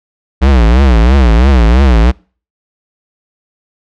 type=tone with vibrato; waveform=square; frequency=61.74 Hz; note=B1; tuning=in tune; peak=-5 dBFS; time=0.41-2.12 s; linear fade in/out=20 ms; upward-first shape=triangle; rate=3 Hz; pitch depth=250 cents each way; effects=noise-tail reverb RT60 0.4 s tail -26 dB re dry + low-pass 4000 Hz 12 dB/octave